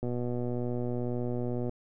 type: click train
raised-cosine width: 2 ms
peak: -21 dBFS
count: 204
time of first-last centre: 0.03-1.694 s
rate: 122 Hz
effects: none